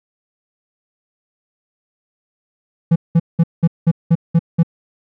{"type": "tone bursts", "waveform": "triangle", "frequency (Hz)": 166.5, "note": "E3", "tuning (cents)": 18, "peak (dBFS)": -6, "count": 8, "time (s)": [2.91, 4.632], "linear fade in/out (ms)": 10, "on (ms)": 49, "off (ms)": 190, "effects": []}